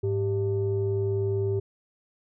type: tone pair together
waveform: sine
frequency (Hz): 103.83 / 392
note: G#2 / G4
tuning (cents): 0 / 0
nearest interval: octave + major seventh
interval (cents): 2300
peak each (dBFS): -25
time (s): 0.03-1.6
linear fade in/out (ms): 10
effects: tanh soft clip ceiling -18 dBFS